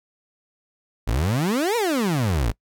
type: exponential two-way sweep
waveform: 30% pulse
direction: up then down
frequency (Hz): 48.75 to 492.6 to 48.75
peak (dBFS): -17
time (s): 1.07-2.52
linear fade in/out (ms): 10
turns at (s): 1.76
effects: noise-tail reverb RT60 0.1 s tail -23 dB re dry